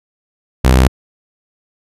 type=tone; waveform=sawtooth; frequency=64.1 Hz; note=C2; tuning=35 cents flat; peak=-3 dBFS; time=0.64-0.88 s; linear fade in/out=10 ms; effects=resampled to 32000 Hz